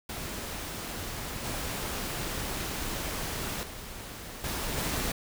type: noise with level steps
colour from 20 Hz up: pink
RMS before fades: -37 / -34 / -42 / -33 / -31 dBFS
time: 0.09-5.12 s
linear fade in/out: 5 ms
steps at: 1.44 / 3.63 / 4.44 / 4.77 s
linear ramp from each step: 2 ms
effects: none